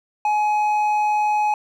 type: tone with hard clipping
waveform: sine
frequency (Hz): 843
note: G#5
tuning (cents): +26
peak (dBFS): -18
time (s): 0.25-1.54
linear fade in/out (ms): 2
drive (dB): 5
effects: none